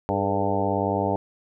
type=harmonic tone with a mistuned harmonic; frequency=98.8 Hz; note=G2; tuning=14 cents sharp; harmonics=1 / 2 / 3 / 4 / 5 / 6 / 7 / 8 / 9; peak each=-30 / -30 / -30 / -30 / -30 / -30 / -30 / -30 / -30 dBFS; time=0.09-1.16 s; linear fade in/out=0 ms; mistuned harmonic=4; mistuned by=+71 cents; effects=none